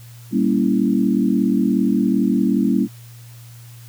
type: chord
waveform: sine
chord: G diminished seventh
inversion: none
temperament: equal with one note detuned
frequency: 196 / 233.1 / 278.3 / 329.6 Hz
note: G3 / Bb3 / Db4 / Fb4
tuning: 0 / 0 / +7 / 0 cents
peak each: -19 / -19 / -20 / -23 dBFS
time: 0.31-2.88 s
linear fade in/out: 50 ms
effects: added 118 Hz sine -38 dBFS peak until 3.88 s + white hiss -48 dBFS RMS until 3.88 s